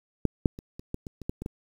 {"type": "clicks", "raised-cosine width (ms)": 3, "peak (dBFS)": [-9, -7, -27, -27, -18, -25, -27, -16, -22, -19], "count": 10, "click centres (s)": [0.253, 0.458, 0.589, 0.795, 0.944, 1.068, 1.217, 1.295, 1.42, 1.461], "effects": ["8-bit"]}